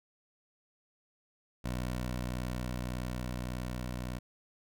15% pulse tone with level ramp, 61.74 Hz, B1, in tune, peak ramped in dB -27 to -30 dBFS, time 1.64-4.19 s, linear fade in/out 10 ms, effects none

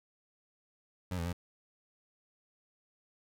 25% pulse tone with pitch steps, 90.9 / 83.9 / 88 Hz, F#2 / E2 / F2, -30 / +31 / +14 cents, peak -30 dBFS, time 1.11-1.329 s, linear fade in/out 5 ms, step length 73 ms, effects none

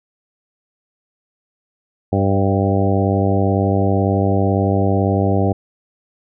harmonic tone with a mistuned harmonic, 98 Hz, G2, in tune, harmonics 1 / 2 / 3 / 4 / 5 / 6 / 7 / 8, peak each -17 / -20 / -22 / -23 / -24 / -25 / -25 / -26 dBFS, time 2.12-5.53 s, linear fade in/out 10 ms, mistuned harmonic 6, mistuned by +18 cents, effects none

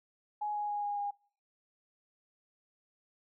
sine tone with pitch steps, 837 / 831.2 / 825.5 / 819.8 / 814.1 Hz, G#5 / G#5 / G#5 / G#5 / G#5, +13 / +1 / -11 / -23 / -35 cents, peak -32 dBFS, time 0.41-1.11 s, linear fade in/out 10 ms, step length 140 ms, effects noise-tail reverb RT60 0.5 s tail -26 dB re dry

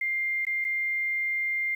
sine tone with dropouts, 2100 Hz, C7, 6 cents sharp, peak -25 dBFS, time 0.01-1.75 s, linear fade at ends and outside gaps 5 ms, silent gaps 0.452-0.467 / 0.644-0.648 s, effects 9-bit

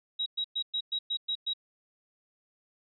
sine tone bursts, 3834 Hz, A#7, 48 cents sharp, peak -28 dBFS, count 8, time 0.19-1.536 s, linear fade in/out 10 ms, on 72 ms, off 110 ms, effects none

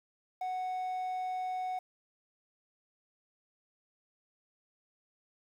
triangle tone with quantisation, 740 Hz, F#5, in tune, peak -31 dBFS, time 0.41-1.79 s, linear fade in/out 5 ms, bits 10, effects none

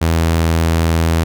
sawtooth tone, 82.2 Hz, E2, 4 cents flat, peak -8 dBFS, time 0.01-1.24 s, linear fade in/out 10 ms, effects none

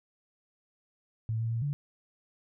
sine tone with pitch steps, 111.6 / 114 / 115.3 / 143.9 Hz, A2 / A#2 / A#2 / D3, +25 / -38 / -19 / -35 cents, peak -28 dBFS, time 1.29-1.73 s, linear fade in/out 0 ms, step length 110 ms, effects none

